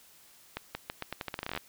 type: accelerating click train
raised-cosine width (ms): 0.3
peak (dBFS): -18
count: 17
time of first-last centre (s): 0.57-1.575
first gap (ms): 180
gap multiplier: 0.83
effects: white hiss -58 dBFS RMS until 1.68 s